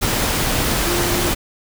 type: tone in noise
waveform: sine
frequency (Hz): 349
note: F4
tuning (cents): -1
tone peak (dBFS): -22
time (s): 0.85-1.31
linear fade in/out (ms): 20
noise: pink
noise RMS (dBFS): -19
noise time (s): 0.01-1.35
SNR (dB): -6
effects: none